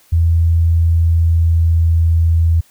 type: tone with pitch glide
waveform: sine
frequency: 83.2 to 82.63 Hz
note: E2 to E2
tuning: +17 to +5 cents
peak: -9 dBFS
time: 0.12-2.61 s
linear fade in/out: 10 ms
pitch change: -12 cents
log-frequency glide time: 0.73-2.01 s
effects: white hiss -51 dBFS RMS until 2.7 s